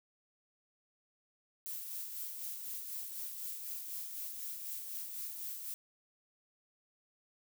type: noise with tremolo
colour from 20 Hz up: violet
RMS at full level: -41 dBFS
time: 1.66-5.74 s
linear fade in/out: 0 ms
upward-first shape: sine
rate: 4 Hz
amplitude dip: 40%
effects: none